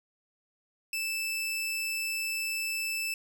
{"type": "tone", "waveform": "sawtooth", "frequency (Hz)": 2637, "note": "E7", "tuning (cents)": 0, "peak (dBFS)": -27, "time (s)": [0.93, 3.14], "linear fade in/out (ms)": 2, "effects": []}